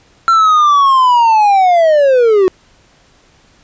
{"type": "linear sweep", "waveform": "triangle", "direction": "down", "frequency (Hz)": [1362, 362.4], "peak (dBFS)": -4, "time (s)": [0.28, 2.48], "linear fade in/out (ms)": 0, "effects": ["pink hiss -49 dBFS RMS until 3.63 s", "resampled to 16000 Hz"]}